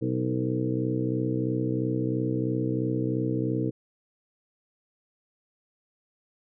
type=harmonic tone with a mistuned harmonic; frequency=63 Hz; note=B1; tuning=35 cents sharp; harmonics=2 / 3 / 4 / 5 / 6 / 7 / 8; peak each=-29 / -35 / -33 / -29 / -40 / -33 / -39 dBFS; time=0.01-3.71 s; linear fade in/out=20 ms; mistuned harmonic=7; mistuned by=+32 cents; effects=none